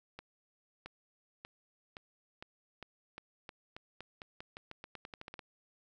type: accelerating click train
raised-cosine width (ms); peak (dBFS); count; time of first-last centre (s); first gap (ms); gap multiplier
0.3; -29; 22; 0.19-5.392; 670; 0.88
effects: none